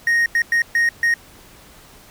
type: tone bursts at uneven times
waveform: triangle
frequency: 1864.7 Hz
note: A#6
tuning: in tune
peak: -12 dBFS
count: 5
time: 0.07-0.26 / 0.35-0.42 / 0.52-0.62 / 0.75-0.89 / 1.03-1.14 s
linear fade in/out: 2 ms
effects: pink hiss -46 dBFS RMS until 2.1 s